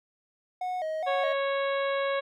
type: tone with vibrato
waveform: triangle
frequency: 679 Hz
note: F5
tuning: 49 cents flat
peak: -27 dBFS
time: 0.61-1.33 s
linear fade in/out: 5 ms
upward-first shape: square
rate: 2.4 Hz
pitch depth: 130 cents each way
type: harmonic tone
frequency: 552 Hz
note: C#5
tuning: 7 cents flat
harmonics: 1 / 2 / 3 / 4 / 5 / 6 / 7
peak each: -27 / -33 / -36 / -38 / -44 / -44 / -43 dBFS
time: 1.06-2.21 s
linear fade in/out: 20 ms
effects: none